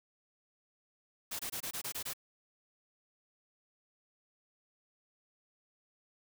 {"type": "noise bursts", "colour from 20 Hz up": "white", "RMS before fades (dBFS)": -39, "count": 8, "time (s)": [1.31, 2.135], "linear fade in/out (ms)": 10, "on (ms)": 83, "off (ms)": 23, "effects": []}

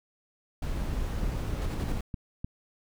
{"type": "noise", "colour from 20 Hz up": "brown", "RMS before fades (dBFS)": -31, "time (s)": [0.62, 1.98], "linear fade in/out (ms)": 5}
{"type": "click train", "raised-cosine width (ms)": 5, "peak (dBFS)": -21, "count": 6, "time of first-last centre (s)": [0.93, 2.445], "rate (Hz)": 3.3}
{"type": "noise bursts", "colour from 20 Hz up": "brown", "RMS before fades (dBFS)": -34, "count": 5, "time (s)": [1.62, 2.008], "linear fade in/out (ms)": 0, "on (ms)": 36, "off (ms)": 52}
{"effects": []}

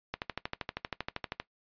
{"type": "click train", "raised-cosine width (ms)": 0.3, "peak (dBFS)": -17, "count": 17, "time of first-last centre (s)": [0.14, 1.4], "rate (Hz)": 12.7, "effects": ["noise-tail reverb RT60 0.1 s tail -18 dB re dry", "resampled to 11025 Hz"]}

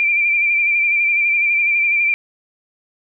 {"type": "tone with vibrato", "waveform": "sine", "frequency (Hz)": 2364, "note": "D7", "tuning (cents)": 11, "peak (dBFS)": -13, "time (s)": [0, 2.14], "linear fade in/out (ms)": 0, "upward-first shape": "sine", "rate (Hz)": 12, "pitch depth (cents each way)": 37, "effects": []}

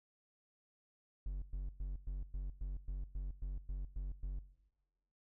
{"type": "tone bursts", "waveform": "triangle", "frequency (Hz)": 46.9, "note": "F#1", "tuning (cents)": 24, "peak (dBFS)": -35, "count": 12, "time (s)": [1.26, 4.39], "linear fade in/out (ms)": 0, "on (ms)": 160, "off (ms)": 110, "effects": ["noise-tail reverb RT60 1.0 s tail -17 dB re dry"]}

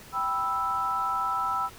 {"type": "chord", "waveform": "sine", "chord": "E minor", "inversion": "first", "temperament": "equal", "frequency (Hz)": [784, 987.8, 1318.5], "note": ["G5", "B5", "E6"], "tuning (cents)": [0, 0, 0], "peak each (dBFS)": [-33, -31, -27], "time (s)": [0.12, 1.7], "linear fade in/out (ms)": 50, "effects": ["pink hiss -48 dBFS RMS until 1.78 s"]}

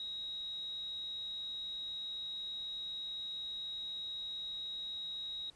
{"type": "tone with amplitude modulation", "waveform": "sine", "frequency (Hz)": 3807, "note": "A#7", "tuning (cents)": 36, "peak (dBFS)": -38, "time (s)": [0, 5.5], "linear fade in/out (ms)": 2, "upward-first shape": "sine", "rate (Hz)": 272, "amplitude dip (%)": 25, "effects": ["pink hiss -65 dBFS RMS until 5.55 s", "resampled to 24000 Hz"]}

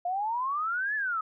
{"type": "exponential two-way sweep", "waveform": "sine", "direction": "up then down", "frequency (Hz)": [695, 1760, 1257], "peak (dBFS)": -27, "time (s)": [0.05, 1.21], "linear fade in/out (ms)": 5, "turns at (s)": 0.95, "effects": []}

